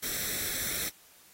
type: noise with comb filter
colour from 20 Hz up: white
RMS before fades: -33 dBFS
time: 0.02-0.9 s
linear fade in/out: 20 ms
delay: 0.52 ms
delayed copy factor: +0.7
effects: white hiss -58 dBFS RMS until 1.33 s + AAC 48 kbps